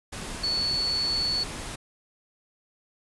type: tone in noise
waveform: sine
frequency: 4435 Hz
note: C#8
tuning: in tune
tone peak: -24 dBFS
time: 0.43-1.44 s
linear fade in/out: 10 ms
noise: pink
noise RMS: -36 dBFS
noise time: 0.12-1.76 s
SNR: +9 dB
effects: resampled to 24000 Hz